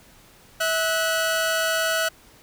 sawtooth tone pair together, 649.1 / 1480 Hz, E5 / F#6, -27 / 0 cents, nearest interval octave + major second, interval 1427 cents, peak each -20 dBFS, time 0.6-2.09 s, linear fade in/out 10 ms, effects pink hiss -52 dBFS RMS until 2.42 s

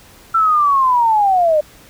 sine linear sweep, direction down, 1348 to 588 Hz, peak -10 dBFS, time 0.34-1.61 s, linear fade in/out 10 ms, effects pink hiss -44 dBFS RMS until 1.89 s

